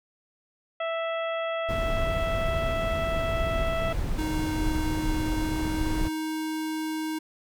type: harmonic tone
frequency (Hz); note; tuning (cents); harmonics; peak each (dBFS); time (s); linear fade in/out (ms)
659.3; E5; 0; 1 / 2 / 3 / 4 / 5; -28 / -34 / -38 / -40 / -42; 0.8-3.93; 5
type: noise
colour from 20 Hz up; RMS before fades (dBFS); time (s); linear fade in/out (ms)
brown; -29; 1.68-6.09; 20
type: tone with pitch glide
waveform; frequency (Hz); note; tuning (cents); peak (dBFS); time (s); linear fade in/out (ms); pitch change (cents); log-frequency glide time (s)
square; 311.1 to 314; D#4 to D#4; 0 to +16; -29; 4.18-7.19; 10; +16; 5.32-6.16
effects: none